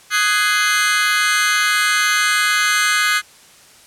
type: chord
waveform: sawtooth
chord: Ab dominant seventh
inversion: second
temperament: just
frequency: 1245.9 / 1495.1 / 1661.2 / 2077 Hz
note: Eb6 / Gb6 / Ab6 / C7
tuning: +2 / +18 / 0 / -13 cents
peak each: -16 dBFS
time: 0.1-3.22 s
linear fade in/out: 50 ms
effects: white hiss -46 dBFS RMS until 3.86 s + low-pass 10000 Hz 12 dB/octave